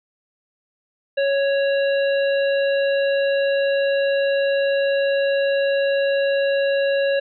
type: harmonic tone with a mistuned harmonic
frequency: 554.4 Hz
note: C#5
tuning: in tune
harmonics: 1 / 3 / 5 / 7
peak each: -17 / -27 / -31 / -34 dBFS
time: 1.17-7.2 s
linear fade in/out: 10 ms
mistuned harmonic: 7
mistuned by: +22 cents
effects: none